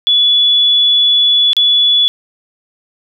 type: tone with dropouts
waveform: sine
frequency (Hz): 3420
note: A7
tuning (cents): -50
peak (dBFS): -7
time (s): 0.07-2.08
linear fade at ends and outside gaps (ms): 0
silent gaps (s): 1.532-1.567
effects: none

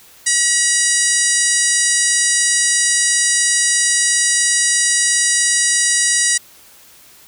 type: harmonic tone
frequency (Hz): 963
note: B5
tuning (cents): -44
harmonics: 2 / 3 / 4 / 5 / 6 / 7 / 8 / 9 / 10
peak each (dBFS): -20 / -30 / -26 / -23 / -20 / -22 / -20 / -20 / -21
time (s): 0.26-6.38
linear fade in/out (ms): 10
effects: white hiss -45 dBFS RMS until 7.27 s

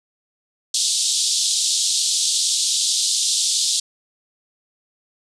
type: band-pass noise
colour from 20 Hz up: pink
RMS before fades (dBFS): -20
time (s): 0.74-3.8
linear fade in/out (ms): 5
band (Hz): 3500 to 9200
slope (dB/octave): 48
effects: none

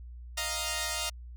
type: chord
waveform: 5% pulse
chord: Eb suspended second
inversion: none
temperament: equal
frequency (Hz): 622.3 / 698.5 / 932.3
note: Eb5 / F5 / Bb5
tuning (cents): 0 / 0 / 0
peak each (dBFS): -24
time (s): 0.37-1.1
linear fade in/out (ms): 10
effects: added 60 Hz sine -42 dBFS peak until 1.36 s

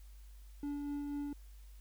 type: tone with tremolo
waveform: triangle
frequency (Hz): 287.9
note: D4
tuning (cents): -34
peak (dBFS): -34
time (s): 0.63-1.33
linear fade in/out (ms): 2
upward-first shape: sine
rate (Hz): 4.1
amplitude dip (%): 25
effects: added 50 Hz sine -51 dBFS peak until 1.8 s + white hiss -68 dBFS RMS until 1.8 s

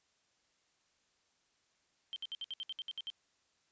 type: tone bursts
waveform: sine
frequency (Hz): 3136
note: G7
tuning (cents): 0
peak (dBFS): -38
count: 11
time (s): 2.13-3.101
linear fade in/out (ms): 0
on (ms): 31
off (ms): 63
effects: white hiss -75 dBFS RMS until 3.71 s + resampled to 16000 Hz

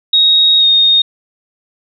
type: tone with pitch glide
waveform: sine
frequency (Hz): 3766 to 3703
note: A#7 to A#7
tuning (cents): +17 to -12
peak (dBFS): -6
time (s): 0.13-1.02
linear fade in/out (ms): 5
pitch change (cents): -29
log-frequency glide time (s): 0.59-0.65
effects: none

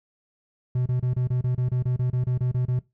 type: tone bursts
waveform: triangle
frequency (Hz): 125.4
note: B2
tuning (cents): +27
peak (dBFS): -19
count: 15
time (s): 0.75-2.792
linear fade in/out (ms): 5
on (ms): 110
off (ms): 28
effects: noise-tail reverb RT60 0.2 s tail -19 dB re dry

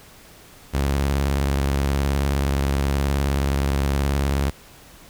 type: tone with vibrato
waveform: sawtooth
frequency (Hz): 69.3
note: C#2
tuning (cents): 0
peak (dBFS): -15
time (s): 0.73-4.51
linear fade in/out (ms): 20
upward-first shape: square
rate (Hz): 19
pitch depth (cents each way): 100
effects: pink hiss -47 dBFS RMS until 5.09 s

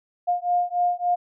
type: beating tone pair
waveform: sine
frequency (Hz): 707 / 710.5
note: F5 / F5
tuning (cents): +21 / +30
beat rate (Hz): 3.5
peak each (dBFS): -23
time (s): 0.27-1.16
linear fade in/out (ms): 20
effects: none

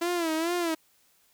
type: tone with vibrato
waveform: sawtooth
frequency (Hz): 334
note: E4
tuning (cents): +23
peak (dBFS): -22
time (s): 0.01-0.75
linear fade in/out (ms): 10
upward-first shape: sine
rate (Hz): 2.3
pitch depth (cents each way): 100
effects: white hiss -65 dBFS RMS until 1.33 s

